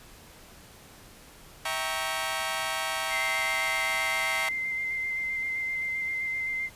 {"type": "chord", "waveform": "15% pulse", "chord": "E diminished seventh", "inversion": "none", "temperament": "equal with one note detuned", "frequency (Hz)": [649.4, 784, 932.3, 1108.7], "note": ["E5", "G5", "Bb5", "Db6"], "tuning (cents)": [-26, 0, 0, 0], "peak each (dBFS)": -28, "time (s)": [1.65, 4.49], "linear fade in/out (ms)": 5}
{"type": "tone with vibrato", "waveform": "sine", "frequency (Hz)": 2084, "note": "C7", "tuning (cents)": -7, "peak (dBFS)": -28, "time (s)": [3.09, 6.7], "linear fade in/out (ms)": 50, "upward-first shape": "square", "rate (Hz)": 7.7, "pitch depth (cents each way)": 12}
{"effects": ["pink hiss -51 dBFS RMS until 6.75 s", "resampled to 32000 Hz"]}